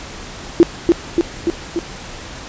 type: tone with echo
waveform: sine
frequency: 339.8 Hz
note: F4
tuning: 47 cents flat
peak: -3 dBFS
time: 0.6-0.63 s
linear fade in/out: 0 ms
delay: 290 ms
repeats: 4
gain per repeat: -3 dB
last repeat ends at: 1.79 s
effects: pink hiss -32 dBFS RMS until 2.48 s + resampled to 16000 Hz